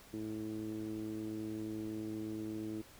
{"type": "tone with low-pass filter", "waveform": "10% pulse", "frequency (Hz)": 108.5, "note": "A2", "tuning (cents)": -24, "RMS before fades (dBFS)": -41, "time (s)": [0.13, 2.82], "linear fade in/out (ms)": 10, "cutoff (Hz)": 320, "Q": 3.9, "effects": ["pink hiss -58 dBFS RMS until 2.99 s"]}